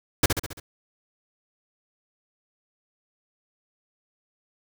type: noise with echo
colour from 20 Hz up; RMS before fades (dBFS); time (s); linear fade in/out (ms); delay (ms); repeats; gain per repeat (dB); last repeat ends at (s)
pink; -17; 0.23-0.26; 5; 68; 5; -5; 0.6
effects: none